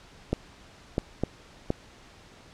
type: clicks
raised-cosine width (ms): 2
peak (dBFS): -11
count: 4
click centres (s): 0.33 / 0.981 / 1.236 / 1.704
effects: pink hiss -52 dBFS RMS until 2.53 s + low-pass 6000 Hz 12 dB/octave